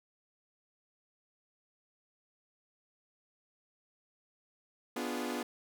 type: chord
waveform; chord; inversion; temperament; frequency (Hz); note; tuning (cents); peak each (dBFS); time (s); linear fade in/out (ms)
sawtooth; B diminished seventh; none; equal; 246.9 / 293.7 / 349.2 / 415.3; B3 / D4 / F4 / Ab4; 0 / 0 / 0 / 0; -34 / -37 / -37 / -39; 4.96-5.43; 5
effects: none